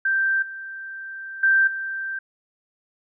sine tone with level steps, 1568 Hz, G6, in tune, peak -18 / -32 / -14 / -26 dBFS, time 0.05-2.19 s, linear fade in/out 5 ms, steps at 0.42 / 1.43 / 1.67 s, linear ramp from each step 5 ms, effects none

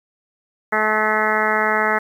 harmonic tone with a mistuned harmonic, 215.5 Hz, A3, 36 cents flat, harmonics 1 / 2 / 3 / 4 / 5 / 6 / 7 / 8 / 9 / 10, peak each -29 / -25 / -25 / -23 / -28 / -23 / -25 / -24 / -24 / -29 dBFS, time 0.72-1.99 s, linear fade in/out 10 ms, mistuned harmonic 10, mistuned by -33 cents, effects 8-bit

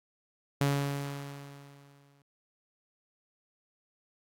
sawtooth tone with exponential decay, 141 Hz, C#3, 30 cents sharp, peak -20 dBFS, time 0.61-2.22 s, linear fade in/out 0 ms, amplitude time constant 350 ms, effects AAC 48 kbps

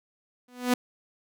sawtooth tone with exponential growth, 247.8 Hz, B3, 6 cents sharp, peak -14 dBFS, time 0.48-0.74 s, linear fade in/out 5 ms, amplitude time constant 55 ms, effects none

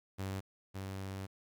sawtooth tone pair in turn, 96.4 / 96.4 Hz, G2 / G2, -28 / -28 cents, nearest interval unison, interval 0 cents, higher neither, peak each -33 / -36 dBFS, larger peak first, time 0.18-0.41 / 0.74-1.27 s, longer second, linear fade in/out 20 ms, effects 12-bit

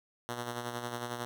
5% pulse tone with tremolo, 120.3 Hz, B2, 45 cents flat, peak -23 dBFS, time 0.29-1.25 s, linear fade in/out 0 ms, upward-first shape sine, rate 11 Hz, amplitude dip 50%, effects none

